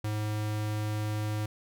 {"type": "tone", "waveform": "square", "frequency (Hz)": 106.4, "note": "G#2", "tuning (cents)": 42, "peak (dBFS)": -30, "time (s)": [0.04, 1.46], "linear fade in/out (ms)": 5, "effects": []}